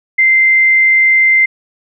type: tone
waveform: sine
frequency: 2083 Hz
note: C7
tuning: 8 cents flat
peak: -6 dBFS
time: 0.18-1.46 s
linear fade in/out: 10 ms
effects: none